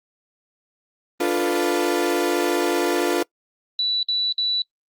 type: chord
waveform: 35% pulse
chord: B half-diminished seventh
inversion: first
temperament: equal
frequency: 293.7 / 349.2 / 440 / 493.9 Hz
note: D4 / F4 / A4 / B4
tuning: 0 / 0 / 0 / 0 cents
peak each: -24 / -20 / -25 / -25 dBFS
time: 1.2-3.23 s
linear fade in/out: 5 ms
type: tone bursts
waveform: sine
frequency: 3952 Hz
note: B7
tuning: in tune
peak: -19 dBFS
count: 3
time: 3.79-4.62 s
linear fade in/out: 2 ms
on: 240 ms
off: 55 ms
effects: noise-tail reverb RT60 0.1 s tail -24 dB re dry + Opus 24 kbps